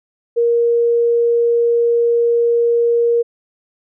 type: tone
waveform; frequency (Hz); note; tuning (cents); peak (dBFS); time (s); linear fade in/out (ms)
sine; 470; A#4; +14; -11; 0.36-3.23; 20
effects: none